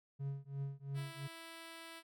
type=tone with tremolo; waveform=triangle; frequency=138.59 Hz; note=C#3; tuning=in tune; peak=-34 dBFS; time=0.19-1.28 s; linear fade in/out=20 ms; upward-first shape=triangle; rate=2.9 Hz; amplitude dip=100%
type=tone; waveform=5% pulse; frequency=329.6 Hz; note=E4; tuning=in tune; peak=-38 dBFS; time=0.94-2.03 s; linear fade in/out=50 ms
effects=none